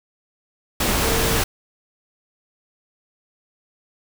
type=tone in noise; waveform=sine; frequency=455 Hz; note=A#4; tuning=42 cents flat; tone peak=-25 dBFS; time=1.04-1.38 s; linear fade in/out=5 ms; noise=pink; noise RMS=-20 dBFS; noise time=0.8-1.44 s; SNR=-8 dB; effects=none